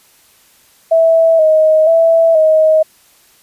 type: tone with pitch steps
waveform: sine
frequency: 655 / 627 / 659 / 629 Hz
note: E5 / D#5 / E5 / D#5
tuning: -11 / +13 / -1 / +19 cents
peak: -6 dBFS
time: 0.91-2.83 s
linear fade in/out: 10 ms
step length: 480 ms
effects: white hiss -49 dBFS RMS until 3.42 s + resampled to 32000 Hz